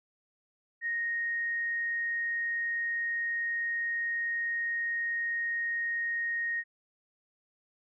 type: tone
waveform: sine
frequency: 1864.7 Hz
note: A#6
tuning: in tune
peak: -29 dBFS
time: 0.81-6.64 s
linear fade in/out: 50 ms
effects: none